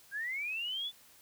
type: linear sweep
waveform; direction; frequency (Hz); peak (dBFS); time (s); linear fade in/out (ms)
sine; up; 1568 to 3520; -34; 0.11-0.92; 50
effects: white hiss -60 dBFS RMS until 1.21 s